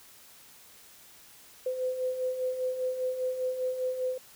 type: beating tone pair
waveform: sine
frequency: 506 / 511 Hz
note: B4 / C5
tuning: +42 / -41 cents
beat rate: 5 Hz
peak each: -37 / -29 dBFS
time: 1.66-4.18 s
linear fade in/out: 5 ms
effects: white hiss -54 dBFS RMS until 4.35 s